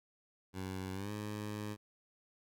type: tone with pitch glide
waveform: 15% pulse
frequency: 94.3 to 105.24 Hz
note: F#2 to G#2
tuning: +33 to +23 cents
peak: -33 dBFS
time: 0.53-1.77 s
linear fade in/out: 50 ms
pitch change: +190 cents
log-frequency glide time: 0.93-1.12 s
effects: none